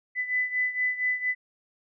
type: beating tone pair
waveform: sine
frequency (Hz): 1999 / 2003.3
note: B6 / B6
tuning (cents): +20 / +24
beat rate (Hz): 4.3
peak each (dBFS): -26 / -30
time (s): 0.15-1.35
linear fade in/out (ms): 50
effects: none